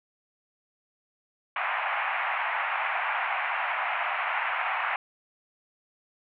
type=band-pass noise; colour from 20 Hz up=pink; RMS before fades=-29 dBFS; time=1.56-4.96 s; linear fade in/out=2 ms; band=710 to 2600 Hz; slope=48 dB/octave; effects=none